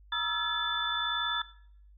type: tone cluster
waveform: sine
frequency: 954 / 1288 / 1349 / 1711 / 3510 Hz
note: A#5 / E6 / E6 / A6 / A7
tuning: +40 / -41 / +40 / -49 / -5 cents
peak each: -37 / -38 / -36 / -33 / -32 dBFS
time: 0.12-1.42 s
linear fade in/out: 5 ms
effects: noise-tail reverb RT60 0.6 s tail -17 dB re dry + added 50 Hz sine -53 dBFS peak until 1.97 s